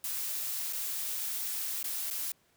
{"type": "noise with dropouts", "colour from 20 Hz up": "blue", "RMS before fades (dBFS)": -35, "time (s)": [0.04, 2.32], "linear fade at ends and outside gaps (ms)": 2, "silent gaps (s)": [[0.727, 0.731], [1.829, 1.841], [2.103, 2.109]], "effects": ["pink hiss -68 dBFS RMS until 2.56 s", "high-pass 80 Hz 12 dB/octave"]}